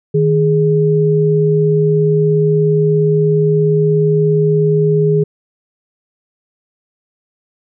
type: tone pair together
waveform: sine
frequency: 155.92 / 415.3 Hz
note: D#3 / G#4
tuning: +4 / 0 cents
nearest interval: octave + perfect fourth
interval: 1696 cents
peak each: -12 dBFS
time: 0.14-5.24 s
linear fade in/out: 10 ms
effects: none